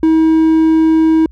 triangle tone with hard clipping, 320 Hz, D#4, 49 cents sharp, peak -8 dBFS, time 0.03-1.26 s, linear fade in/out 2 ms, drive 6 dB, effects added 60 Hz sine -35 dBFS peak until 1.31 s

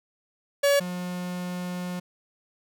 45% pulse tone pair in turn, 566 / 179.21 Hz, C#5 / F3, +36 / +45 cents, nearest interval octave + minor sixth, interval 1991 cents, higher first, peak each -18 / -30 dBFS, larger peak first, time 0.63-0.8 / 0.8-2 s, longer second, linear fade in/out 10 ms, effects none

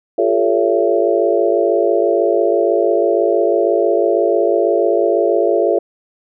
sine tone cluster, 349.7 / 405.6 / 451.7 / 562 / 670 Hz, F4 / G#4 / A4 / C#5 / E5, +2 / -41 / +45 / +24 / +28 cents, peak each -18 dBFS, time 0.18-5.79 s, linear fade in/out 5 ms, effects none

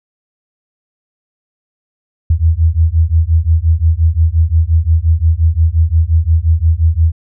sine beating tone pair, 78.7 / 84.4 Hz, D#2 / E2, +20 / +41 cents, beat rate 5.7 Hz, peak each -11 dBFS, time 2.3-7.12 s, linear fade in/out 5 ms, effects none

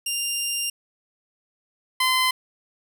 15% pulse tone pair in turn, 2794 / 1028.9 Hz, F7 / C6, 0 / -29 cents, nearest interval octave + perfect fourth, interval 1729 cents, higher first, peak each -17 / -12 dBFS, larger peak second, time 0.06-0.7 / 2-2.31 s, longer first, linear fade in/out 5 ms, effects none

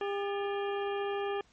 harmonic tone with a mistuned harmonic, 401.7 Hz, G4, 42 cents sharp, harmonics 1 / 2 / 3 / 4 / 6 / 7 / 8, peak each -32 / -38 / -42 / -44 / -48 / -49 / -50 dBFS, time 0.01-1.41 s, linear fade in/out 2 ms, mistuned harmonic 4, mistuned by +130 cents, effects pink hiss -65 dBFS RMS until 1.52 s + MP3 32 kbps

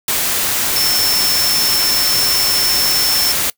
sine tone in noise, 5350 Hz, E8, 25 cents sharp, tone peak -14 dBFS, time 0.76-3.32 s, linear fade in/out 2 ms, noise white, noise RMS -17 dBFS, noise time 0.08-3.5 s, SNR 0 dB, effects noise-tail reverb RT60 0.1 s tail -22 dB re dry

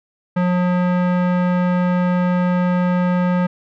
square tone with low-pass filter, 179.4 Hz, F3, 47 cents sharp, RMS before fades -17 dBFS, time 0.36-3.47 s, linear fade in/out 10 ms, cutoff 1600 Hz, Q 1.1, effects none

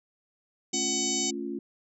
sine chord, A augmented, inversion none, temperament equal, 220 / 277.2 / 349.2 Hz, A3 / C#4 / E#4, 0 / 0 / 0 cents, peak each -37 / -35 / -35 dBFS, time 0.73-1.59 s, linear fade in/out 5 ms
harmonic tone, 750 Hz, F#5, 23 cents sharp, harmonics 1 / 3 / 4 / 5 / 6 / 7 / 8 / 9 / 10, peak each -42 / -40 / -37 / -39 / -39 / -38 / -32 / -36 / -32 dBFS, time 0.73-1.31 s, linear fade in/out 10 ms
effects none

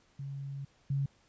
sine tone pair in turn, 138.59 / 138.59 Hz, C#3 / C#3, 0 / 0 cents, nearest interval unison, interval 0 cents, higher neither, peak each -37 / -28 dBFS, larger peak second, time 0.19-0.65 / 0.9-1.06 s, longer first, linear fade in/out 5 ms, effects pink hiss -67 dBFS RMS until 1.28 s + resampled to 16000 Hz

